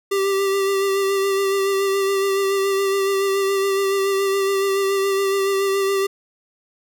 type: tone with vibrato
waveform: square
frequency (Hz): 392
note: G4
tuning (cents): 0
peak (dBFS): -18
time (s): 0.11-6.07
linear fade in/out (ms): 10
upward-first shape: sine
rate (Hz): 7.1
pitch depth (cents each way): 22
effects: none